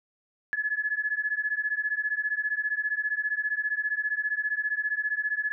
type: beating tone pair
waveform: sine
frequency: 1701 / 1716 Hz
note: G#6 / A6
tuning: +41 / -44 cents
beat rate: 15 Hz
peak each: -29 dBFS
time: 0.53-5.52 s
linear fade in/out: 0 ms
effects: none